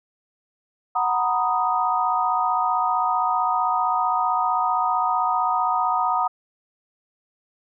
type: chord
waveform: sine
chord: B major seventh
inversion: second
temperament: equal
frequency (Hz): 740 / 932.3 / 987.8 / 1244.5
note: F#5 / A#5 / B5 / D#6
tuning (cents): 0 / 0 / 0 / 0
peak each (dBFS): -24 / -24 / -28 / -23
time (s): 0.95-6.28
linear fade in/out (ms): 10
effects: none